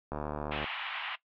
click train, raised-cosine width 1 ms, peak -21 dBFS, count 40, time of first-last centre 0.12-0.643 s, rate 74.6 Hz
white band-pass noise, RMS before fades -38 dBFS, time 0.51-1.16 s, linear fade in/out 10 ms, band 750 to 3200 Hz, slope 48 dB/octave
effects noise-tail reverb RT60 0.1 s tail -17 dB re dry

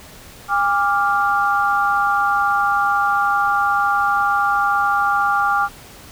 sine chord, D diminished, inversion second, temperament equal with one note detuned, 810.7 / 1174.7 / 1396.9 Hz, Ab5 / D6 / F6, -42 / 0 / 0 cents, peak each -19 dBFS, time 0.48-5.69 s, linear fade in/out 50 ms, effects pink hiss -41 dBFS RMS until 6.11 s

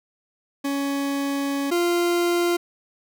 40% pulse tone pair in turn, 279.2 / 347.2 Hz, C#4 / F4, +13 / -10 cents, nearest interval major third, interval 377 cents, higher second, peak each -22 / -18 dBFS, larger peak second, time 0.64-1.71 / 1.71-2.57 s, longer first, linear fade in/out 10 ms, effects none

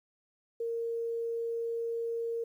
sine tone, 462.6 Hz, A#4, 13 cents flat, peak -31 dBFS, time 0.6-2.44 s, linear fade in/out 5 ms, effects 11-bit

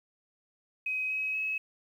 sine tone with pitch steps, 2527 / 2549 / 2571 Hz, D#7 / D#7 / E7, +26 / +41 / -44 cents, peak -29 dBFS, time 0.86-1.58 s, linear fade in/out 5 ms, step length 240 ms, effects 10-bit

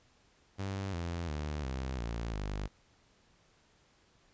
sawtooth tone with pitch steps, 97.5 / 85.37 / 74.75 / 65.45 / 57.31 / 50.18 Hz, G2 / F2 / D2 / C2 / A#1 / G1, -9 / -39 / +31 / +1 / -29 / +41 cents, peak -31 dBFS, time 0.58-2.68 s, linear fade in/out 20 ms, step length 350 ms, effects pink hiss -67 dBFS RMS until 4.33 s + resampled to 16000 Hz

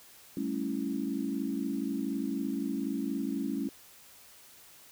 sine chord, A dominant seventh, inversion third, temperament equal, 196 / 220 / 277.2 / 329.6 Hz, G3 / A3 / C#4 / E4, 0 / 0 / 0 / 0 cents, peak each -38 / -36 / -33 / -38 dBFS, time 0.37-3.69 s, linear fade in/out 2 ms, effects white hiss -55 dBFS RMS until 4.91 s

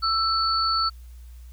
sine tone pair together, 1327 / 4463 Hz, E6 / C#8, +11 / +11 cents, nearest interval octave + major sixth, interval 2100 cents, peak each -22 / -24 dBFS, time 0.02-0.9 s, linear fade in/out 20 ms, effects added 60 Hz sine -40 dBFS peak until 1.52 s + white hiss -60 dBFS RMS until 1.52 s

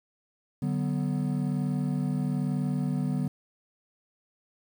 triangle chord, B minor, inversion first, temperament equal with one note detuned, 146.83 / 187.91 / 246.9 Hz, D3 / F#3 / B3, 0 / +27 / 0 cents, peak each -27 / -29 / -29 dBFS, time 0.62-3.28 s, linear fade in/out 5 ms, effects 9-bit

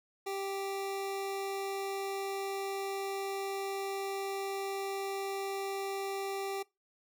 25% pulse tone, 392 Hz, G4, in tune, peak -31 dBFS, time 0.26-6.63 s, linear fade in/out 10 ms, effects noise-tail reverb RT60 0.2 s tail -21 dB re dry

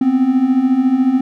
triangle beating tone pair, 248.6 / 262.6 Hz, B3 / C4, +12 / +6 cents, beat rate 14 Hz, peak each -15 / -10 dBFS, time 0.01-1.21 s, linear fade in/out 5 ms, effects none

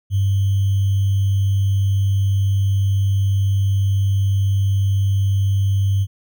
sine tone with sample-and-hold, 98 Hz, G2, in tune, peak -14 dBFS, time 0.1-6.07 s, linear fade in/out 50 ms, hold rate 3150 Hz, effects none

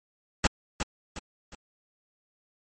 pink noise with echo, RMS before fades -21 dBFS, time 0.44-0.47 s, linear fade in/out 2 ms, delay 360 ms, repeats 3, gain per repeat -8 dB, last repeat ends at 1.55 s, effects MP3 32 kbps

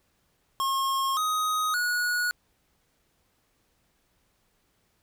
square tone with pitch steps, 1079 / 1253.8 / 1457 Hz, C#6 / D#6 / F#6, -47 / +13 / -27 cents, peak -25 dBFS, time 0.6-2.31 s, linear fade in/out 0 ms, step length 570 ms, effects pink hiss -70 dBFS RMS until 5.02 s

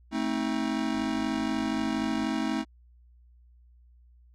square chord, A diminished, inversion none, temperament just, 220 / 264 / 316.8 Hz, A3 / C4 / Eb4, 0 / +16 / +31 cents, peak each -32 dBFS, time 0.11-2.65 s, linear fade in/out 50 ms
click train, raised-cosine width 3 ms, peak -35 dBFS, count 72, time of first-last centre 0.95-2.239 s, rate 55.1 Hz
effects added 60 Hz sine -54 dBFS peak until 4.34 s + low-pass 6000 Hz 12 dB/octave

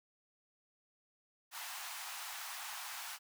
pink high-pass noise, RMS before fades -45 dBFS, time 1.51-3.19 s, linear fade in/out 50 ms, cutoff 760 Hz, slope 48 dB/octave, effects none

